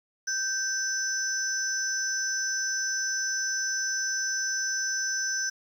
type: tone cluster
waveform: sine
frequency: 1560 / 5280 / 5990 Hz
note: G6 / E8 / F#8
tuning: -9 / +2 / +20 cents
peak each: -30 / -34 / -30 dBFS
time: 0.27-5.5 s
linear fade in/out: 10 ms
effects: 9-bit